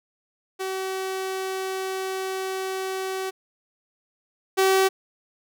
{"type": "tone pair in turn", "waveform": "sawtooth", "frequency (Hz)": [380, 382.4], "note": ["F#4", "G4"], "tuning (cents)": [46, -43], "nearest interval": "unison", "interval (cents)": 11, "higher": "second", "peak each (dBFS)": [-23, -13], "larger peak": "second", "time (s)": [[0.59, 3.31], [4.57, 4.89]], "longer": "first", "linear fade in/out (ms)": 20, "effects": []}